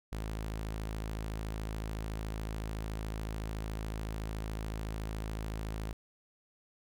sawtooth tone, 53.8 Hz, A1, 38 cents flat, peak -32 dBFS, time 0.12-5.93 s, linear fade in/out 5 ms, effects none

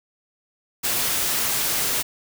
white noise, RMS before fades -23 dBFS, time 0.83-2.03 s, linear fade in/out 20 ms, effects none

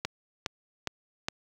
click train, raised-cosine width 0.2 ms, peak -12 dBFS, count 4, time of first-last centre 0.05-1.285 s, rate 2.43 Hz, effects high-pass 60 Hz 12 dB/octave + 9-bit

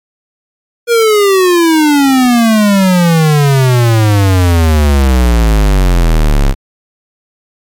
square exponential sweep, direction down, 480 to 33 Hz, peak -6 dBFS, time 0.87-6.55 s, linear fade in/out 50 ms, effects MP3 96 kbps

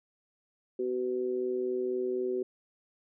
sine tone with amplitude modulation, 376.5 Hz, F#4, 30 cents sharp, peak -25 dBFS, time 0.79-2.43 s, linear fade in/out 5 ms, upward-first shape sine, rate 124 Hz, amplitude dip 75%, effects none

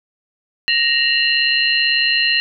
sine tone cluster, 1868 / 2726 / 2864 / 4151 Hz, A#6 / F7 / F7 / C8, +3 / -43 / +43 / -15 cents, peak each -19 dBFS, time 0.68-2.4 s, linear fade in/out 0 ms, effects none

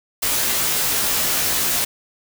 white noise with comb filter, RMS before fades -20 dBFS, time 0.22-1.85 s, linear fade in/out 10 ms, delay 16 ms, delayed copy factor -0.95, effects none

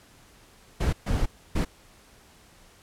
brown noise bursts at uneven times, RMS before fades -24 dBFS, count 3, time 0.8-0.93 / 1.06-1.26 / 1.55-1.65 s, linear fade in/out 10 ms, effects pink hiss -55 dBFS RMS until 2.82 s + low-pass 12000 Hz 12 dB/octave

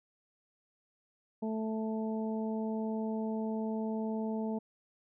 harmonic tone, 219.8 Hz, A3, 2 cents flat, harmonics 1 / 2 / 3 / 4, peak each -33 / -39 / -43 / -45 dBFS, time 1.42-4.59 s, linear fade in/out 10 ms, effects none

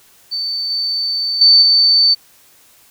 sine tone with level steps, 4542 Hz, C#8, 41 cents sharp, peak -18 / -16 / -5 / -8 dBFS, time 0.31-2.15 s, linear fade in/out 20 ms, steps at 0.7 / 1.41 / 1.62 s, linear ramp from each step 5 ms, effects white hiss -49 dBFS RMS until 2.9 s

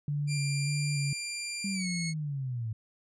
sine tone with vibrato, 143.4 Hz, D3, 41 cents flat, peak -28 dBFS, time 0.08-1.13 s, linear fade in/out 2 ms, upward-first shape square, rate 1.7 Hz, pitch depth 28 cents each way
15% pulse tone with pitch glide, 2380 to 2182 Hz, D7 to C#7, +22 to -28 cents, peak -27 dBFS, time 0.27-2.14 s, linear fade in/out 50 ms, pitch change -150 cents, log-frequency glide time 1.73-1.87 s
sine linear sweep, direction down, 200 to 107.2 Hz, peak -31 dBFS, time 1.64-2.73 s, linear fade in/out 5 ms
effects resampled to 22050 Hz

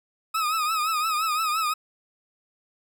40% pulse tone with vibrato, 1264 Hz, D#6, 27 cents sharp, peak -22 dBFS, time 0.34-1.74 s, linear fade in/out 10 ms, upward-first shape triangle, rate 5.8 Hz, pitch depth 95 cents each way, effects none

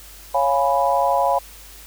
sine chord, C# dominant seventh, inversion none, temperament equal, 554.4 / 698.5 / 830.6 / 987.8 Hz, C#5 / E#5 / G#5 / B5, 0 / 0 / 0 / 0 cents, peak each -21 dBFS, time 0.34-1.39 s, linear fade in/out 10 ms, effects added 50 Hz sine -44 dBFS peak until 1.86 s + white hiss -43 dBFS RMS until 1.86 s

